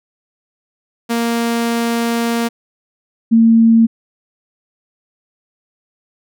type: tone pair in turn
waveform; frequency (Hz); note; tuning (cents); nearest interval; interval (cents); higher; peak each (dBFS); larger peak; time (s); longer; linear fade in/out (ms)
sawtooth / sine; 233.1 / 227.4; A#3 / A#3; 0 / -43; unison; 43; first; -11 / -6; second; 1.09-2.49 / 3.31-3.87; first; 20
effects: none